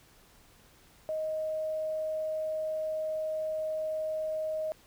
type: tone with quantisation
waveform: sine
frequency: 626 Hz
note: D#5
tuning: 10 cents sharp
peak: -30 dBFS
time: 1.09-4.72 s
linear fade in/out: 0 ms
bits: 10
effects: pink hiss -60 dBFS RMS until 4.86 s